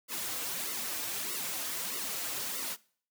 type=noise with flanger; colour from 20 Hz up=white; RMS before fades=-36 dBFS; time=0.08-2.77 s; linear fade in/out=50 ms; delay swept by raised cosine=1.2 to 5.3 ms; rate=1.6 Hz; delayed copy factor=-0.9; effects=noise-tail reverb RT60 0.5 s tail -22 dB re dry + high-pass 150 Hz 12 dB/octave